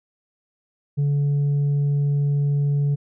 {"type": "tone with tanh clipping", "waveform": "triangle", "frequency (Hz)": 143.3, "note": "D3", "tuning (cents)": -42, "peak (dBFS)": -18, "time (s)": [0.97, 2.96], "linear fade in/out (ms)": 20, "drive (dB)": 7, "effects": []}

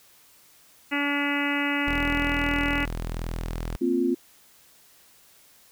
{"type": "harmonic tone", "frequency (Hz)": 286.1, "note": "D4", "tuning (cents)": -45, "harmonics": [1, 2, 3, 4, 5, 6, 7, 8, 9, 10], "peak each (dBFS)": [-27, -37, -35, -37, -33, -36, -29, -36, -33, -37], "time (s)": [0.91, 2.86], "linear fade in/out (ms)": 20}
{"type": "tone", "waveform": "sawtooth", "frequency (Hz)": 41.2, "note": "E1", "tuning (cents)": 0, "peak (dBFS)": -25, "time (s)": [1.87, 3.76], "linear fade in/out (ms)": 0}
{"type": "chord", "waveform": "sine", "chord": "Bb suspended second", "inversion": "none", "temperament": "equal", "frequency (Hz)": [233.1, 261.6, 349.2], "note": ["Bb3", "C4", "F4"], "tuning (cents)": [0, 0, 0], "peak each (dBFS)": [-29, -24, -24], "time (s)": [3.81, 4.15], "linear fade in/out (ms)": 10}
{"effects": ["white hiss -56 dBFS RMS until 5.71 s"]}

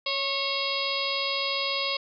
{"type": "harmonic tone with a mistuned harmonic", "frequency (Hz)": 547, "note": "C#5", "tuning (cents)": -23, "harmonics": [1, 2, 4, 5, 6, 7, 8, 9], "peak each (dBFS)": [-34, -34, -34, -34, -34, -34, -34, -34], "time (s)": [0.06, 1.97], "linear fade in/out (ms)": 5, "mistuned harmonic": 1, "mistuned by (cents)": 24, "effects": []}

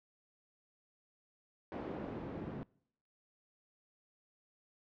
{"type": "noise with band-pass filter sweep", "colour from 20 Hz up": "pink", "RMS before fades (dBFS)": -43, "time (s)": [1.72, 2.63], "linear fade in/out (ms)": 0, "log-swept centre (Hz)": [420, 220], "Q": 1, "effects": ["noise-tail reverb RT60 0.7 s tail -25 dB re dry", "low-pass 3000 Hz 12 dB/octave"]}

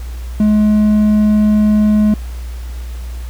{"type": "tone", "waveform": "triangle", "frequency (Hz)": 211.8, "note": "G#3", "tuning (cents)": 34, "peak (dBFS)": -6, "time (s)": [0.4, 2.14], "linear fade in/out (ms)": 2, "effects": ["added 60 Hz sine -22 dBFS peak until 3.29 s", "pink hiss -40 dBFS RMS until 3.29 s"]}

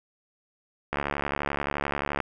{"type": "click train", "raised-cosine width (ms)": 0.5, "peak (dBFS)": -12, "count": 92, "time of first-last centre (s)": [0.93, 2.203], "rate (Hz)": 71.5, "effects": []}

